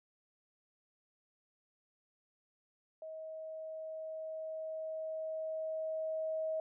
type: tone with level ramp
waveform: sine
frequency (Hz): 635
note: D#5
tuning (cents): +35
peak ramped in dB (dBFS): -43 to -33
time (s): 3.02-6.6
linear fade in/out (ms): 2
effects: none